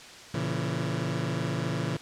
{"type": "chord", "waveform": "sawtooth", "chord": "A# diminished", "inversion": "none", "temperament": "just", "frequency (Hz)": [116.54, 139.85, 167.82], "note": ["A#2", "C#3", "E3"], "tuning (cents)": [0, 16, 31], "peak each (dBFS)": [-29, -28, -28], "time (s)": [0.34, 1.97], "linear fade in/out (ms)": 5, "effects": ["white hiss -46 dBFS RMS until 2.01 s", "low-pass 6000 Hz 12 dB/octave"]}